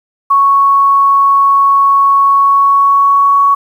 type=tone with pitch glide; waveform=sine; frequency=1108.7 to 1118.3 Hz; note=C#6 to C#6; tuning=0 to +15 cents; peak=-5 dBFS; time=0.3-3.55 s; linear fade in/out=10 ms; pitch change=+15 cents; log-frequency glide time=2.23-3.36 s; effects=7-bit